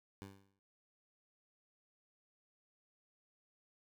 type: tone with exponential decay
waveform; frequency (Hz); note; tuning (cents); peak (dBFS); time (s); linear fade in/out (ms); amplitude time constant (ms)
15% pulse; 98; G2; 0; -39; 0.22-0.59; 0; 79
effects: none